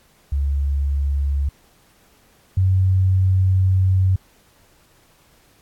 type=tone pair in turn; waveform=sine; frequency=70.1 / 94.01 Hz; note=C#2 / F#2; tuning=+20 / +28 cents; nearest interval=perfect fourth; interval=508 cents; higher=second; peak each=-17 / -13 dBFS; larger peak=second; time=0.32-1.49 / 2.57-4.16 s; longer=second; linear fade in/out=5 ms; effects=pink hiss -56 dBFS RMS until 5.61 s + AAC 64 kbps